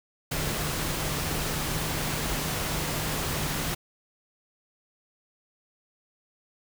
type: tone in noise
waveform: sine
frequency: 152.8 Hz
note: D#3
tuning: 31 cents flat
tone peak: -36 dBFS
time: 0.31-3.75 s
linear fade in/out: 10 ms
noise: pink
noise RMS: -30 dBFS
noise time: 0.31-3.75 s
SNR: -9 dB
effects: none